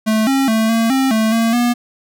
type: tone with pitch steps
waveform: square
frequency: 218.2 / 270.5 / 221.5 / 227.1 / 266.2 / 220.1 / 227.8 / 241.1 Hz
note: A3 / C#4 / A3 / A#3 / C4 / A3 / A#3 / B3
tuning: -14 / -42 / +12 / -45 / +30 / +1 / -40 / -41 cents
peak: -13 dBFS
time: 0.06-1.74 s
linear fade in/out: 20 ms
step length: 210 ms
effects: none